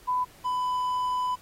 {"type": "tone pair in turn", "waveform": ["sine", "triangle"], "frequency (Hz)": [1000, 1000], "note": ["B5", "B5"], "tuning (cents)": [21, 21], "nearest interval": "unison", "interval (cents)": 0, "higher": "neither", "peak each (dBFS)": -23, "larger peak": "neither", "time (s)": [[0.07, 0.25], [0.44, 1.36]], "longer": "second", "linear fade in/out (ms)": 20, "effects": ["pink hiss -54 dBFS RMS until 1.41 s", "AAC 48 kbps"]}